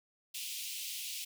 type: high-pass noise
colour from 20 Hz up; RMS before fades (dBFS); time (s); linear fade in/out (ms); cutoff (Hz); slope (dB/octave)
pink; -41; 0.34-1.25; 10; 2500; 48
effects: none